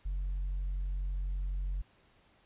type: tone with tanh clipping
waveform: sine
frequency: 46.06 Hz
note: F#1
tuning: 7 cents flat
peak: -32 dBFS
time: 0.05-1.82 s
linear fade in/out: 10 ms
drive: 1 dB
effects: pink hiss -66 dBFS RMS until 2.45 s + resampled to 8000 Hz